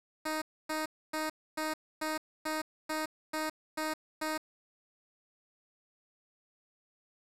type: tone bursts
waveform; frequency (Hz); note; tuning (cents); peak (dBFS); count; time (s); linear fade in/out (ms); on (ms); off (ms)
10% pulse; 311.1; D#4; 0; -24; 10; 0.25-4.38; 10; 170; 270
effects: resampled to 32000 Hz + 9-bit